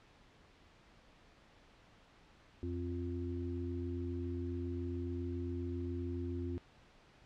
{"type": "harmonic tone", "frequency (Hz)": 87.31, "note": "F2", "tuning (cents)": 0, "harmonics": [1, 3, 4], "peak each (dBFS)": [-39, -42, -43], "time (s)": [2.63, 6.58], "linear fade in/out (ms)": 0, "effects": ["pink hiss -63 dBFS RMS until 7.25 s", "low-pass 4000 Hz 12 dB/octave"]}